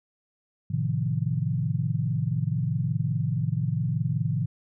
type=chord; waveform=sine; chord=F dominant seventh; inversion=first; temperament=equal; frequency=110 / 130.81 / 155.56 / 174.61 Hz; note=A2 / C3 / Eb3 / F3; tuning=0 / 0 / 0 / 0 cents; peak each=-29 / -28 / -28 / -33 dBFS; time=0.7-4.46 s; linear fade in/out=10 ms; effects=none